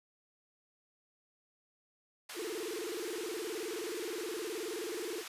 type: band-pass noise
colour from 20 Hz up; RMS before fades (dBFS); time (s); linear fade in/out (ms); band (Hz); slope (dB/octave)
pink; -46; 2.29-5.28; 5; 1100 to 13000; 12
type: tone with vibrato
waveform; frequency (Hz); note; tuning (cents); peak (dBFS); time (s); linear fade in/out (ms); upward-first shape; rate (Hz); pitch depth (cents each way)
sine; 392; G4; 0; -37; 2.34-5.24; 50; square; 19; 210
effects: resampled to 32000 Hz